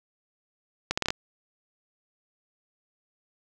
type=accelerating click train; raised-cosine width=0.2 ms; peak=-8 dBFS; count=6; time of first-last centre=0.91-1.105 s; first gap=65 ms; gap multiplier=0.74; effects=none